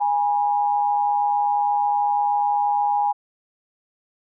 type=tone pair together; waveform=sine; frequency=822.7 / 971 Hz; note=G#5 / B5; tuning=-17 / -30 cents; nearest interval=minor third; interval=287 cents; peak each=-18 / -26 dBFS; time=0-3.13 s; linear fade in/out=20 ms; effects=none